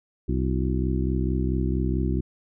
harmonic tone with a mistuned harmonic, 64.5 Hz, C2, 24 cents flat, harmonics 1 / 2 / 3 / 4 / 5 / 6, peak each -25 / -28 / -30 / -31 / -32 / -33 dBFS, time 0.28-2.21 s, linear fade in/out 10 ms, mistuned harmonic 6, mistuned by -100 cents, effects none

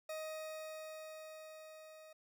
40% pulse tone with level ramp, 627 Hz, D#5, 13 cents sharp, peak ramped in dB -40 to -54 dBFS, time 0.09-2.13 s, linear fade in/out 5 ms, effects none

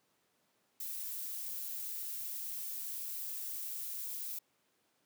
violet noise, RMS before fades -41 dBFS, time 0.8-4.39 s, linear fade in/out 5 ms, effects pink hiss -75 dBFS RMS until 5.05 s + high-pass 200 Hz 12 dB/octave

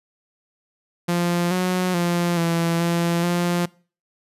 sawtooth tone with pitch steps, 173.7 / 182.7 / 173.4 / 167.9 / 170.4 / 174.6 Hz, F3 / F#3 / F3 / E3 / F3 / F3, -9 / -22 / -12 / +32 / -42 / 0 cents, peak -15 dBFS, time 1.08-3.66 s, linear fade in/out 10 ms, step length 430 ms, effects noise-tail reverb RT60 0.4 s tail -23 dB re dry + resampled to 32000 Hz

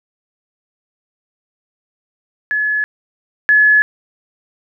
sine tone pair in turn, 1706 / 1706 Hz, G#6 / G#6, +46 / +46 cents, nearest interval unison, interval 0 cents, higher neither, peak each -14 / -7 dBFS, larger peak second, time 2.51-2.84 / 3.49-3.82 s, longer neither, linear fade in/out 0 ms, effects none

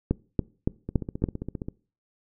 two click trains, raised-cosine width 3 ms, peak -9 / -19 dBFS, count 5 / 13, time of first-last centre 0.11-1.24 / 0.89-1.685 s, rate 3.54 / 15.1 Hz, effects noise-tail reverb RT60 0.4 s tail -23 dB re dry

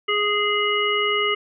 harmonic tone, 415.3 Hz, G#4, in tune, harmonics 1 / 3 / 5 / 7, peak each -24 / -24 / -24 / -24 dBFS, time 0.08-1.35 s, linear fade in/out 10 ms, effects none

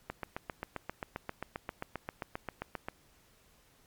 click train, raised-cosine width 0.5 ms, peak -21 dBFS, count 22, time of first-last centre 0.1-2.885 s, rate 7.54 Hz, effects pink hiss -65 dBFS RMS until 3.86 s + MP3 96 kbps

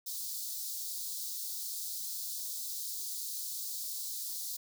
white high-pass noise, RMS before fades -39 dBFS, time 0.06-4.57 s, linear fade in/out 10 ms, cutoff 3900 Hz, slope 48 dB/octave, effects none

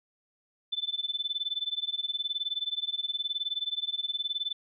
sine tone with tremolo, 3520 Hz, A7, in tune, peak -26 dBFS, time 0.72-4.53 s, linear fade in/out 10 ms, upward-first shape sine, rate 19 Hz, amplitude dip 95%, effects none

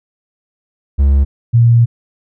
triangle / sine tone pair in turn, 69.3 / 117.63 Hz, C#2 / A#2, 0 / +16 cents, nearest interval major sixth, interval 916 cents, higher second, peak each -5 dBFS, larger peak neither, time 0.98-1.25 / 1.53-1.86 s, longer second, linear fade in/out 20 ms, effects none

